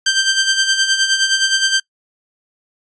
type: tone with tremolo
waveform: 15% pulse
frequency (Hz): 1568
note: G6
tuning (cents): 0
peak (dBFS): -4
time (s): 0.06-1.8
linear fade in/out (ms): 5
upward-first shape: sine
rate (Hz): 9.6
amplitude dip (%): 60
effects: noise-tail reverb RT60 0.1 s tail -23 dB re dry + resampled to 22050 Hz

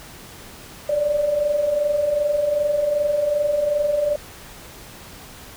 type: tone pair together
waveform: sine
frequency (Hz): 567.4 / 590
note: C#5 / D5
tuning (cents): +40 / +8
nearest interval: minor second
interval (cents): 68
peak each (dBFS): -26 / -18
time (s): 0.89-4.16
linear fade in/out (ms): 5
effects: pink hiss -41 dBFS RMS until 5.56 s

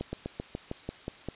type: slowing click train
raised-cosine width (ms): 2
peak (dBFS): -20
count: 9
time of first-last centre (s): 0.01-1.286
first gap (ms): 120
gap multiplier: 1.08
effects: white hiss -51 dBFS RMS until 1.35 s + resampled to 8000 Hz

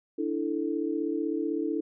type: chord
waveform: sine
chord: D suspended second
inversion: none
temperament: equal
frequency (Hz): 293.7 / 329.6 / 440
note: D4 / E4 / A4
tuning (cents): 0 / 0 / 0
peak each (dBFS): -31 / -30 / -33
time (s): 0.18-1.81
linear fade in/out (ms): 10
effects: none

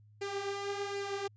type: tone with flanger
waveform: sawtooth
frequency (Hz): 400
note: G4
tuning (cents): +35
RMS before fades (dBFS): -37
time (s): 0.21-1.28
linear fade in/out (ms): 10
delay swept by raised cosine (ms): 0.41 to 6.01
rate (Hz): 1.3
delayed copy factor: +0.55
effects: added 105 Hz sine -57 dBFS peak until 1.36 s + resampled to 16000 Hz

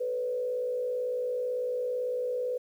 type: tone with frequency modulation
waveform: sine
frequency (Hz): 497.9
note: B4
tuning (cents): +14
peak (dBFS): -28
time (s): 0-2.58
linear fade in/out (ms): 10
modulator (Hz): 58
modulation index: 0.53
effects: 10-bit

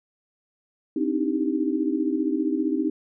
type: tone cluster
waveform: sine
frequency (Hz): 261.7 / 301.9 / 317.1 / 395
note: C4 / D4 / D#4 / G4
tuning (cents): 0 / +48 / +33 / +13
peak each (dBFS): -27 / -26 / -26 / -31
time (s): 0.96-2.9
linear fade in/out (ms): 5
effects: none

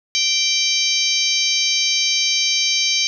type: harmonic tone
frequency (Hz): 780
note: G5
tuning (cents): -9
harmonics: 3 / 4 / 5 / 6 / 7 / 8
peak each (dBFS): -23 / -23 / -23 / -23 / -23 / -23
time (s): 0.15-3.07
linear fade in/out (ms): 0
effects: none

